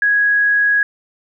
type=tone; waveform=sine; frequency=1661.2 Hz; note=G#6; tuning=in tune; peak=-11 dBFS; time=0.02-0.83 s; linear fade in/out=2 ms; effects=none